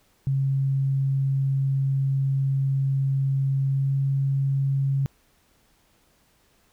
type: tone with pitch glide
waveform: sine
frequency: 136 to 136.95 Hz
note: C#3 to C#3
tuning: -33 to -21 cents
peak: -20 dBFS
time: 0.27-5.06 s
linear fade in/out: 0 ms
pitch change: +12 cents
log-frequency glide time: 3.68-3.95 s
effects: pink hiss -63 dBFS RMS until 6.72 s